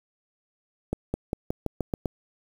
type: accelerating click train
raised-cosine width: 2 ms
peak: -13 dBFS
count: 8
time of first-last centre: 0.93-2.058 s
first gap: 210 ms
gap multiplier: 0.91
effects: 7-bit